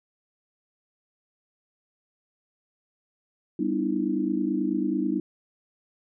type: chord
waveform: sine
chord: E minor seventh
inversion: first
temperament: equal with one note detuned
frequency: 196 / 246.9 / 300.4 / 329.6 Hz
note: G3 / B3 / D4 / E4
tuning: 0 / 0 / +39 / 0 cents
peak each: -30 / -30 / -27 / -29 dBFS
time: 3.59-5.2 s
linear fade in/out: 5 ms
effects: none